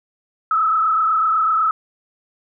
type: tone with frequency modulation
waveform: sine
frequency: 1294 Hz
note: E6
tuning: 32 cents flat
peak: -14 dBFS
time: 0.51-1.71 s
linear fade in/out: 2 ms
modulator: 28 Hz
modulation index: 1.5
effects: none